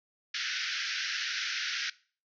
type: band-pass noise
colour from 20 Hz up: pink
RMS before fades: -34 dBFS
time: 0.34-1.9 s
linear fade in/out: 5 ms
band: 1400 to 6000 Hz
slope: 96 dB/octave
effects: noise-tail reverb RT60 0.4 s tail -20 dB re dry